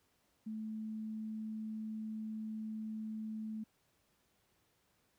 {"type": "tone", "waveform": "sine", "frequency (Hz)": 217.9, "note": "A3", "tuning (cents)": -17, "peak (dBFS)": -39, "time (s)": [0.46, 3.64], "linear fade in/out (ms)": 10, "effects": ["pink hiss -75 dBFS RMS until 5.18 s", "high-pass 60 Hz 12 dB/octave"]}